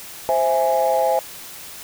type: chord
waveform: sine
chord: C augmented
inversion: none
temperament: equal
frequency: 523.3 / 659.3 / 830.6 Hz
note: C5 / E5 / G#5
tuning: 0 / 0 / 0 cents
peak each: -19 dBFS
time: 0.29-1.19 s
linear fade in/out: 0 ms
effects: tanh soft clip ceiling -9 dBFS + white hiss -37 dBFS RMS until 1.83 s